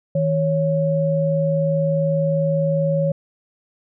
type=tone pair together; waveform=sine; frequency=159.49 / 554.4 Hz; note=D#3 / C#5; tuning=+43 / 0 cents; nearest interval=octave + minor seventh; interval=2157 cents; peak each=-19 dBFS; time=0.15-3.12 s; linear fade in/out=5 ms; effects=none